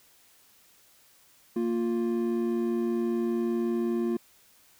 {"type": "tone pair together", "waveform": "triangle", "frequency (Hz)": [231.3, 350.8], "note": ["A#3", "F4"], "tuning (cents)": [-13, 8], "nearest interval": "perfect fifth", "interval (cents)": 721, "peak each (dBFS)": -26, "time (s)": [1.56, 4.17], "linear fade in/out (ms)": 5, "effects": ["white hiss -60 dBFS RMS until 4.79 s"]}